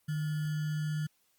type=tone with sample-and-hold; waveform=sine; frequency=152.5 Hz; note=D#3; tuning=34 cents flat; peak=-30 dBFS; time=0.08-1.07 s; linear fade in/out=10 ms; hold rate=1575 Hz; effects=white hiss -72 dBFS RMS until 1.38 s + Opus 24 kbps